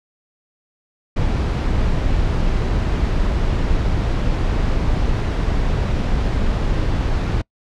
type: noise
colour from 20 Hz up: brown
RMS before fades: -18 dBFS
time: 1.16-7.42 s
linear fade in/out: 10 ms
effects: noise-tail reverb RT60 0.1 s tail -25 dB re dry + low-pass 5000 Hz 12 dB/octave